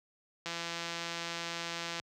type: click train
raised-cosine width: 0.2 ms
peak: -20 dBFS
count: 261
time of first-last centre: 0.46-1.998 s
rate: 169 Hz
effects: high-pass 80 Hz 12 dB/octave